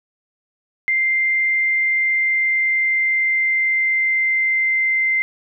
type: tone with pitch glide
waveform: sine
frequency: 2093 to 2080 Hz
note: C7 to C7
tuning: 0 to -11 cents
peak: -15 dBFS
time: 0.88-5.22 s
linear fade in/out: 0 ms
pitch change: -11 cents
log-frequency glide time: 1.91-5.04 s
effects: none